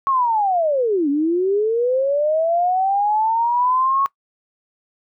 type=linear two-way sweep; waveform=sine; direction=down then up; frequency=1108.7 to 276.1 to 1108.7 Hz; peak=-15 dBFS; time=0.07-4.06 s; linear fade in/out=0 ms; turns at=1.09 s; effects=noise-tail reverb RT60 0.1 s tail -21 dB re dry